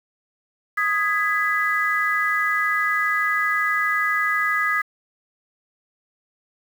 sine chord, G# minor, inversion second, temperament just, 1245.9 / 1661.2 / 1993.5 Hz, D#6 / G#6 / B6, +2 / 0 / +16 cents, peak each -23 dBFS, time 0.77-4.82 s, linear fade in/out 10 ms, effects 7-bit

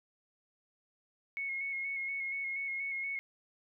sine tone with vibrato, 2185 Hz, C#7, 26 cents flat, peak -34 dBFS, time 1.37-3.19 s, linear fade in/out 0 ms, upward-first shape square, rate 4.2 Hz, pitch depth 22 cents each way, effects none

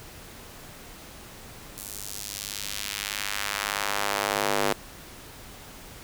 square tone with high-pass filter sweep, 50.8 Hz, G#1, 38 cents flat, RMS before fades -30 dBFS, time 1.77-4.73 s, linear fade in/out 5 ms, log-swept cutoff 9000 to 410 Hz, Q 0.85, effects pink hiss -45 dBFS RMS until 6.03 s

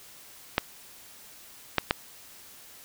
clicks, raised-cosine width 0.3 ms, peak -5 dBFS, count 3, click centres 0.581 / 1.783 / 1.909 s, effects white hiss -50 dBFS RMS until 2.84 s

